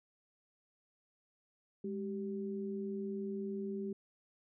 sine tone pair together, 205.3 / 388.4 Hz, G#3 / G4, -20 / -16 cents, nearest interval major seventh, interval 1104 cents, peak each -39 / -40 dBFS, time 1.84-3.93 s, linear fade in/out 5 ms, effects none

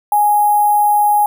sine tone with sample-and-hold, 830.6 Hz, G#5, in tune, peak -9 dBFS, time 0.12-1.26 s, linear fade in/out 2 ms, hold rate 11025 Hz, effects none

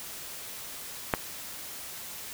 clicks, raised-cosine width 0.5 ms, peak -8 / -26 dBFS, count 2, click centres 1.138 / 1.148 s, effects white hiss -41 dBFS RMS until 2.33 s

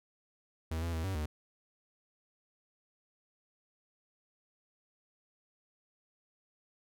45% pulse tone with pitch steps, 80.5 / 84.3 / 80.7 / 95.9 / 76.1 Hz, E2 / E2 / E2 / G2 / D#2, -41 / +39 / -36 / -37 / -38 cents, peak -33 dBFS, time 0.71-1.26 s, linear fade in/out 5 ms, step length 110 ms, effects none

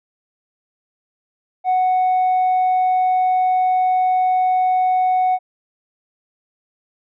triangle tone with tanh clipping, 740 Hz, F#5, in tune, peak -14 dBFS, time 1.64-5.39 s, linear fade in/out 50 ms, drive 6 dB, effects none

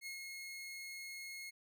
sawtooth tone with ADSR envelope, 2162 Hz, C#7, 44 cents flat, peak -39 dBFS, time 0.01-1.51 s, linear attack 55 ms, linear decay 110 ms, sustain -3 dB, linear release 20 ms, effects none

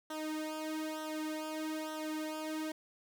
sawtooth tone with flanger, 311.1 Hz, D#4, in tune, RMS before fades -39 dBFS, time 0.1-2.72 s, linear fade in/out 5 ms, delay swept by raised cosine 0.42 to 2.72 ms, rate 1.1 Hz, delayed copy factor -0.9, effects none

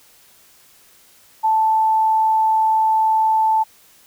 sine tone, 879 Hz, A5, 2 cents flat, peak -13 dBFS, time 1.43-3.64 s, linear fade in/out 20 ms, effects white hiss -51 dBFS RMS until 4.06 s

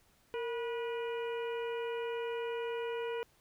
harmonic tone with a mistuned harmonic, 486 Hz, B4, 28 cents flat, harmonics 1 / 2 / 3 / 4 / 5 / 6, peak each -35 / -44 / -48 / -52 / -49 / -51 dBFS, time 0.34-3.23 s, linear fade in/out 0 ms, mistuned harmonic 1, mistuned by -81 cents, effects pink hiss -68 dBFS RMS until 3.4 s

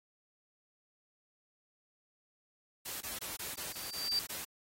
white noise bursts, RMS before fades -41 dBFS, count 9, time 2.85-4.45 s, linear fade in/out 10 ms, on 160 ms, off 20 ms
sine tone with exponential growth, 4666 Hz, D8, 12 cents flat, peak -27 dBFS, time 3.5-4.19 s, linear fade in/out 0 ms, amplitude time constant 150 ms
effects AAC 48 kbps

